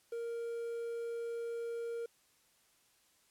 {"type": "tone with quantisation", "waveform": "triangle", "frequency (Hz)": 466.2, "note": "A#4", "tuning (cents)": 0, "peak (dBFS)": -35, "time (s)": [0.12, 2.06], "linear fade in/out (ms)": 5, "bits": 10, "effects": ["white hiss -70 dBFS RMS until 3.3 s", "low-pass 12000 Hz 12 dB/octave"]}